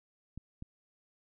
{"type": "clicks", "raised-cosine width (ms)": 5, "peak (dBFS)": -30, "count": 2, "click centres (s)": [0.376, 0.624], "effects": []}